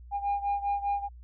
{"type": "beating tone pair", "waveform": "sine", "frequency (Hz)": [806, 811], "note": ["G5", "G#5"], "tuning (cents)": [48, -41], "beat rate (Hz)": 5, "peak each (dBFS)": [-27, -30], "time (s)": [0.11, 1.09], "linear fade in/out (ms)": 50, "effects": ["tanh soft clip ceiling -23 dBFS", "added 60 Hz sine -45 dBFS peak until 1.23 s"]}